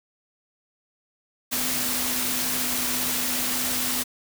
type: tone in noise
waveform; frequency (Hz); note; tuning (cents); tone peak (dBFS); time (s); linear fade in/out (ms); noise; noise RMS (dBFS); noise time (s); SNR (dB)
sine; 250; B3; +21; -35; 1.51-4.04; 20; white; -26; 1.51-4.04; -12
effects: none